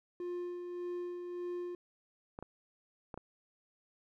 triangle tone with tremolo, 353.4 Hz, F4, 21 cents sharp, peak -34 dBFS, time 0.2-1.75 s, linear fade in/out 2 ms, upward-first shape sine, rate 1.7 Hz, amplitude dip 40%
clicks, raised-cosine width 1 ms, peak -29 dBFS, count 4, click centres 2.389 / 2.426 / 3.142 / 3.176 s
effects none

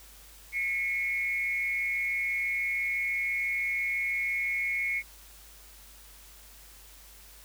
sine tone with frequency modulation, 2187 Hz, C#7, 24 cents flat, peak -27 dBFS, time 0.52-5.03 s, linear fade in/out 50 ms, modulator 180 Hz, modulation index 0.55, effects added 50 Hz sine -54 dBFS peak until 7.44 s + white hiss -53 dBFS RMS until 7.44 s

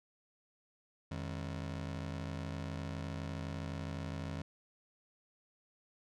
30% pulse ring-modulated tone, 119.6 Hz, A#2, 45 cents sharp, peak -33 dBFS, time 1.11-4.42 s, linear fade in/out 5 ms, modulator 33.8 Hz, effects low-pass 6000 Hz 12 dB/octave

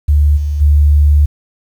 sine tone with level steps, 73.42 Hz, D2, in tune, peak -6 / -13 / -5 dBFS, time 0.08-1.26 s, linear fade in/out 10 ms, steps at 0.36 / 0.6 s, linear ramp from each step 20 ms, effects 7-bit

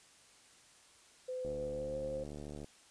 sine tone with pitch glide, 509 to 526 Hz, C5 to C5, -48 to +9 cents, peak -37 dBFS, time 1.28-2.24 s, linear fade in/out 10 ms, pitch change +57 cents, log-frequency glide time 1.68-1.97 s
click train, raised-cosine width 2 ms, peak -33 dBFS, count 89, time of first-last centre 1.45-2.644 s, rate 73.7 Hz
effects white hiss -62 dBFS RMS until 2.9 s + resampled to 22050 Hz

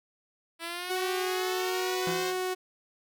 5% pulse linear sweep, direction up, 329.6 to 534 Hz, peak -23 dBFS, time 0.59-2.34 s, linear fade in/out 50 ms
sawtooth tone, 369.3 Hz, F#4, 3 cents flat, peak -25 dBFS, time 0.89-2.55 s, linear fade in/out 20 ms
sawtooth tone with exponential decay, 169.7 Hz, F3, 49 cents flat, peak -26 dBFS, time 2.07-2.47 s, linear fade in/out 2 ms, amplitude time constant 85 ms
effects none

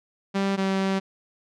sawtooth tone pair in turn, 196 / 192.74 Hz, G3 / G3, 0 / -29 cents, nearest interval unison, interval 29 cents, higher first, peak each -18 dBFS, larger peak neither, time 0.34-0.57 / 0.57-1 s, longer second, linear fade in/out 20 ms, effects low-pass 5000 Hz 12 dB/octave

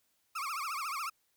35% pulse tone with vibrato, 1207 Hz, D6, 47 cents sharp, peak -33 dBFS, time 0.35-1.1 s, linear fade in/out 10 ms, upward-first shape triangle, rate 14 Hz, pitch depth 240 cents each way, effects white hiss -75 dBFS RMS until 1.36 s

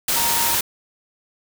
sine tone in noise, 932.3 Hz, A#5, in tune, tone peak -25 dBFS, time 0.16-0.55 s, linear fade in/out 5 ms, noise white, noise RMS -20 dBFS, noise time 0.08-0.61 s, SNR -8 dB, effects none

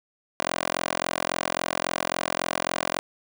10% pulse tone with high-pass filter, 43.65 Hz, F1, in tune, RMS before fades -28 dBFS, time 0.4-2.99 s, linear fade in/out 0 ms, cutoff 580 Hz, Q 0.98, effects none

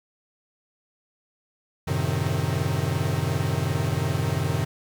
45% pulse chord, F# diminished seventh, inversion none, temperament equal with one note detuned, 92.5 / 110 / 132.79 / 155.56 Hz, F#2 / A2 / C3 / Eb3, 0 / 0 / +26 / 0 cents, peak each -29 / -30 / -27 / -28 dBFS, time 1.87-4.65 s, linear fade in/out 10 ms, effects 9-bit

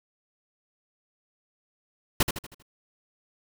pink noise with echo, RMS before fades -20 dBFS, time 2.2-2.23 s, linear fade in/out 5 ms, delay 79 ms, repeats 5, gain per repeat -7 dB, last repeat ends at 2.625 s, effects none

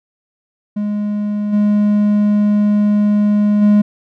triangle tone with level steps, 207.7 Hz, G#3, in tune, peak -14 / -8 / -5 dBFS, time 0.76-3.82 s, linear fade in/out 10 ms, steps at 1.52 / 3.61 s, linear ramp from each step 20 ms, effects none

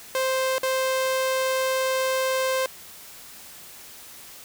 sawtooth tone with dropouts, 523.3 Hz, C5, in tune, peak -18 dBFS, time 0.15-2.66 s, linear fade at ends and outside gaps 1 ms, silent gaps 0.582-0.632 s, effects white hiss -44 dBFS RMS until 4.44 s

